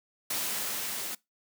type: noise with level ramp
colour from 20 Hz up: white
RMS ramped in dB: -31 to -36 dBFS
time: 0.3-1.15 s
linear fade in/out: 5 ms
effects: noise-tail reverb RT60 0.2 s tail -23 dB re dry + high-pass 150 Hz 12 dB/octave